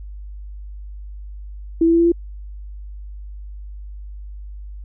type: tone with pitch steps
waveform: sine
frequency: 329.9 / 332.8 / 335.7 / 338.6 / 341.5 Hz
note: E4 / E4 / E4 / E4 / F4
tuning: +1 / +17 / +32 / +46 / -39 cents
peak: -11 dBFS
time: 1.81-2.12 s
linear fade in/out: 5 ms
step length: 62 ms
effects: added 50 Hz sine -31 dBFS peak until 4.84 s